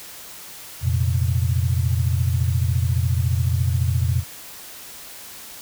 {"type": "chord", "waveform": "sine", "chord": "F suspended fourth", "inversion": "none", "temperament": "equal", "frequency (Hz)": [87.31, 116.54, 130.81], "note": ["F2", "Bb2", "C3"], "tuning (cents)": [0, 0, 0], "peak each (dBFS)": [-20, -22, -24], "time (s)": [0.81, 4.24], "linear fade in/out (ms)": 50, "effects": ["white hiss -39 dBFS RMS until 5.61 s"]}